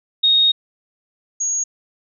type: tone pair in turn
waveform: sine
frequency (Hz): 3729 / 6631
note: A#7 / G#8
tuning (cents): 0 / -4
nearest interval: minor seventh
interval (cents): 996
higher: second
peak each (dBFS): -11 / -18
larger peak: first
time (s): 0.23-0.52 / 1.4-1.64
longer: first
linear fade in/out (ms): 10
effects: none